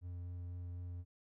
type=tone with vibrato; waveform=triangle; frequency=88.3 Hz; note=F2; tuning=20 cents sharp; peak=-40 dBFS; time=0.01-1.05 s; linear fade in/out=50 ms; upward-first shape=sine; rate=4 Hz; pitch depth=10 cents each way; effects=none